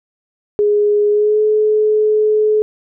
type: tone with pitch glide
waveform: sine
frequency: 415.3 to 427.7 Hz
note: G#4 to A4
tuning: 0 to -49 cents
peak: -10 dBFS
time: 0.59-2.62 s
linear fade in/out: 0 ms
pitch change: +51 cents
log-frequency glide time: 1.1-1.41 s
effects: none